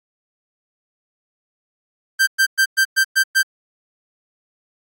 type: tone bursts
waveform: 45% pulse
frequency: 1568 Hz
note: G6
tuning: in tune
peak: -12 dBFS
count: 7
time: 2.19-3.431 s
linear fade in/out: 20 ms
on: 83 ms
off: 110 ms
effects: AAC 64 kbps